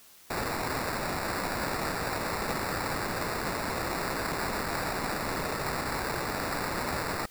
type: noise with sample-and-hold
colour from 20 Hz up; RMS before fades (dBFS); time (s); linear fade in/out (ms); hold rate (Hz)
blue; -32; 0.3-7.26; 5; 3150
effects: white hiss -55 dBFS RMS until 7.3 s